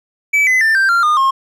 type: tone with pitch steps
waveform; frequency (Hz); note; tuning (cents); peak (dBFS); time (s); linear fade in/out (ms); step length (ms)
triangle; 2300 / 2026 / 1783.8 / 1570.9 / 1383.5 / 1218.4 / 1073; D7 / B6 / A6 / G6 / F6 / D#6 / C6; -37 / +44 / +23 / +3 / -17 / -37 / +43; -8; 0.33-1.31; 10; 140
effects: none